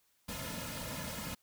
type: noise with comb filter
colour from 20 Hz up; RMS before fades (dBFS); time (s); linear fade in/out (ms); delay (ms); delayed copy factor
pink; -41; 0.28-1.35; 10; 2.6; -1
effects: white hiss -73 dBFS RMS until 1.42 s